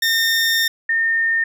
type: tone pair in turn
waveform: 20% pulse / sine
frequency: 1822 / 1822 Hz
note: A#6 / A#6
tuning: -40 / -40 cents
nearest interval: unison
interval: 0 cents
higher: neither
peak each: -10 / -15 dBFS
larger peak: first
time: 0.02-0.68 / 0.89-1.44 s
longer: first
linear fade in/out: 5 ms
effects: none